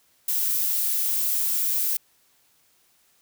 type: noise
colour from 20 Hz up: violet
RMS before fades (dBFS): -24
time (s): 0.28-1.97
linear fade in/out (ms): 5
effects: white hiss -63 dBFS RMS until 3.21 s